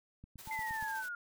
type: click train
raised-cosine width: 5 ms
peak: -38 dBFS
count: 6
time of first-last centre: 0.24-0.826 s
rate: 8.53 Hz
type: noise with tremolo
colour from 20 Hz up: white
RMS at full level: -50 dBFS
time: 0.38-1.09 s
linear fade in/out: 10 ms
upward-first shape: square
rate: 14 Hz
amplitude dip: 35%
type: tone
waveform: sine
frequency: 880 Hz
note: A5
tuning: in tune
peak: -38 dBFS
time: 0.46-1.04 s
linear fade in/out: 50 ms
type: exponential sweep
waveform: sine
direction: down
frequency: 2095 to 1396.9 Hz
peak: -38 dBFS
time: 0.51-1.15 s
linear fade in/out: 2 ms
effects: none